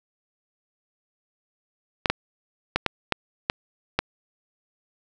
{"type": "clicks", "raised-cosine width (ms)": 0.3, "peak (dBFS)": -4, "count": 7, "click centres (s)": [2.058, 2.1, 2.76, 2.863, 3.123, 3.499, 3.99], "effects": []}